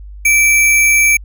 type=tone with sample-and-hold; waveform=sine; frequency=2325 Hz; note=D7; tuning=18 cents flat; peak=-7 dBFS; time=0.25-1.17 s; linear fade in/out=5 ms; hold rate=8820 Hz; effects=added 50 Hz sine -29 dBFS peak until 1.24 s